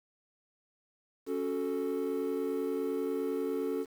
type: chord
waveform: triangle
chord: F# minor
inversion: second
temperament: equal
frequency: 277.2 / 370 / 440 Hz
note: C#4 / F#4 / A4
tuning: 0 / 0 / 0 cents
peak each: -33 / -34 / -31 dBFS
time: 1.26-3.86 s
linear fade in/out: 50 ms
effects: tanh soft clip ceiling -20 dBFS + 9-bit